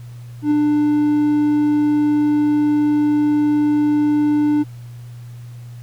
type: tone with ADSR envelope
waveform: triangle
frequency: 296.9 Hz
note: D4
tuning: 19 cents sharp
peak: -9 dBFS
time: 0.42-4.64 s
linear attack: 93 ms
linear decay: 4 ms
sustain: -2 dB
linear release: 24 ms
effects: added 120 Hz sine -32 dBFS peak until 5.82 s + pink hiss -51 dBFS RMS until 5.82 s